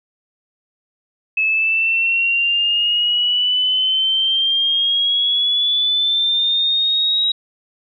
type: exponential sweep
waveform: sine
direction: up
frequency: 2590 to 3837 Hz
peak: -14 dBFS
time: 1.37-7.32 s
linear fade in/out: 5 ms
effects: none